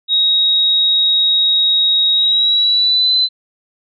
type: tone with pitch glide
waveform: sine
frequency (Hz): 3786 to 4034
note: A#7 to B7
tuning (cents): +26 to +36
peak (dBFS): -10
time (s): 0.08-3.29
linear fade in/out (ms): 50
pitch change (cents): +110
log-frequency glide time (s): 2.13-3.15
effects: none